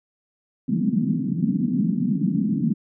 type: band-pass noise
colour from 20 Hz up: white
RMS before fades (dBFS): -22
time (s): 0.68-2.74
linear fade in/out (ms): 10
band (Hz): 160 to 250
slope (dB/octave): 48
effects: none